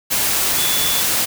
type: tone in noise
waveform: sine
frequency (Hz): 3451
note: A7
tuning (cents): -34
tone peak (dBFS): -23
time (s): 0.57-1.02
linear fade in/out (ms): 20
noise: white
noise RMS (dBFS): -18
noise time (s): 0.1-1.26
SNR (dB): -8
effects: none